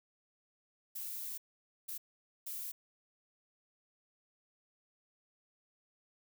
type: noise bursts at uneven times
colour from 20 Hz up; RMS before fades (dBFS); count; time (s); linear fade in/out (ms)
violet; -42; 3; 0.95-1.38 / 1.88-1.98 / 2.46-2.72; 10
effects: none